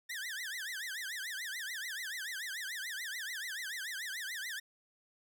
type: tone with vibrato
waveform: sawtooth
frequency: 1760 Hz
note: A6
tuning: in tune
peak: -35 dBFS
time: 0.09-4.6 s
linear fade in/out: 10 ms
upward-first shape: triangle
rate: 6.9 Hz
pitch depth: 290 cents each way
effects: none